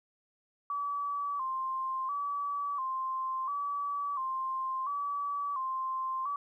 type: tone with vibrato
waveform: sine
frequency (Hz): 1097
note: C#6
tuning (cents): -18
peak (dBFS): -31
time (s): 0.7-6.36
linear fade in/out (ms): 2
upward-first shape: square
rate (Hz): 0.72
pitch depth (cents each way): 76
effects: 12-bit